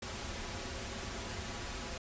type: noise with comb filter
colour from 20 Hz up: pink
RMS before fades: -41 dBFS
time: 0.02-1.98 s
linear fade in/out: 5 ms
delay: 6.6 ms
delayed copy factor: -0.6
effects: resampled to 16000 Hz